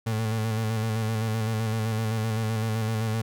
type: tone with vibrato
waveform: 35% pulse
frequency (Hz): 110.7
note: A2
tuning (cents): +11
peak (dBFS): -23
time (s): 0.06-3.22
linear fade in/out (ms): 10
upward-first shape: square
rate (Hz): 7.8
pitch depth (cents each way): 33
effects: none